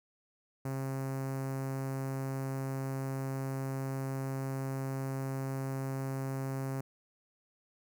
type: tone with notch filter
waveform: sawtooth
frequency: 134.3 Hz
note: C3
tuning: 46 cents sharp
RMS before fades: -36 dBFS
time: 0.65-6.81 s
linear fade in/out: 5 ms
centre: 3400 Hz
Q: 0.53
effects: none